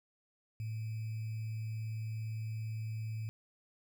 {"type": "tone with sample-and-hold", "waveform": "sine", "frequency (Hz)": 110.3, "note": "A2", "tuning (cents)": 5, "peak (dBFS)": -36, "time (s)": [0.6, 3.29], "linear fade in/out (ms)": 0, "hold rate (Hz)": 2450, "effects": []}